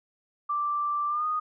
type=tone with pitch glide; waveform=sine; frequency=1174.7 to 1236.7 Hz; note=D6 to D#6; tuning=0 to -11 cents; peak=-25 dBFS; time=0.49-1.4 s; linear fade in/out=10 ms; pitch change=+89 cents; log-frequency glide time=1.08-1.26 s; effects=none